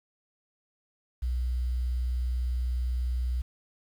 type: tone with quantisation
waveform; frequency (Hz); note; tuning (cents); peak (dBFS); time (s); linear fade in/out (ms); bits
sine; 61.74; B1; 0; -26; 1.22-3.42; 10; 9
effects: none